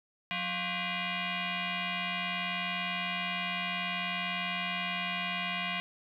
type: tone with frequency modulation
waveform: sine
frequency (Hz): 180.2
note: F#3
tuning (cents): -45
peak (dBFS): -31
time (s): 0.31-5.8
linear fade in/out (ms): 0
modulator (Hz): 441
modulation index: 6.9
effects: 11-bit